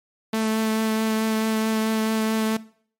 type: tone with vibrato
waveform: sawtooth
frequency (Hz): 220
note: A3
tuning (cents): 0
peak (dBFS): -17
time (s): 0.33-2.57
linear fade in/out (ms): 5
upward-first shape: triangle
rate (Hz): 4.6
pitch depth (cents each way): 14
effects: noise-tail reverb RT60 0.5 s tail -19 dB re dry + MP3 64 kbps